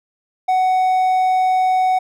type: tone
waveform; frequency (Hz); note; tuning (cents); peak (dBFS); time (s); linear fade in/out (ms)
triangle; 745; F#5; +12; -11; 0.48-1.99; 10
effects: none